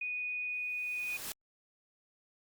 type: tone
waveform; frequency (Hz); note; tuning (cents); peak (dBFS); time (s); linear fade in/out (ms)
sine; 2477; D#7; -8; -34; 0.01-1.17; 5
type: noise with exponential growth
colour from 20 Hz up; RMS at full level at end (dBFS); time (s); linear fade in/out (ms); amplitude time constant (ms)
white; -38; 0.49-1.32; 0; 180
effects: Opus 48 kbps